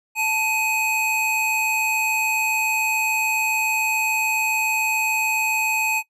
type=tone pair together; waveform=square; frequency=880 / 2513 Hz; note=A5 / D#7; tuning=0 / +17 cents; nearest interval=octave + tritone; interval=1817 cents; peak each=-26 / -21 dBFS; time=0.15-6.03 s; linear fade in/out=50 ms; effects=noise-tail reverb RT60 0.1 s tail -19 dB re dry + resampled to 32000 Hz